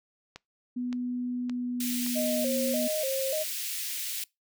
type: click train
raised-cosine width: 0.2 ms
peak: -24 dBFS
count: 4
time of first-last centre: 0.36-2.065 s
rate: 1.76 Hz
type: tone with pitch glide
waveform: sine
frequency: 246.9 to 243.1 Hz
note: B3 to B3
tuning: 0 to -27 cents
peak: -29 dBFS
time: 0.76-2.88 s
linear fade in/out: 10 ms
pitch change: -27 cents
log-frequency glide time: 1.4-2.45 s
type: high-pass noise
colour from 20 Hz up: white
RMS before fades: -34 dBFS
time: 1.8-4.24 s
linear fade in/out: 5 ms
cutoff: 2100 Hz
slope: 24 dB/octave
type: tone with vibrato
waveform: sine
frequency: 576 Hz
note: D5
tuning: 34 cents flat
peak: -28 dBFS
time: 2.15-3.44 s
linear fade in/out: 20 ms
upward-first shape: square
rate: 1.7 Hz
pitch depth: 130 cents each way
effects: noise-tail reverb RT60 0.2 s tail -24 dB re dry